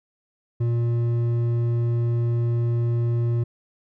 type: tone with hard clipping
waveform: triangle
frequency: 118 Hz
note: A#2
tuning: 22 cents sharp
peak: -21 dBFS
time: 0.6-3.44 s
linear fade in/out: 10 ms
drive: 10 dB
effects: none